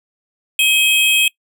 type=tone pair together; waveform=square; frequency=2540 / 3227 Hz; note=D#7 / G7; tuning=+35 / +50 cents; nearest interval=major third; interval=415 cents; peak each=-14 / -15 dBFS; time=0.59-1.28 s; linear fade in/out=2 ms; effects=noise-tail reverb RT60 0.1 s tail -23 dB re dry